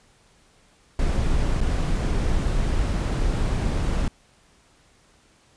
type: noise with dropouts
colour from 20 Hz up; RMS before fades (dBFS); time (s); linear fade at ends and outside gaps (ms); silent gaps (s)
brown; -22; 0.99-4.08; 2; 1.606-1.612
effects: pink hiss -58 dBFS RMS until 5.56 s + resampled to 22050 Hz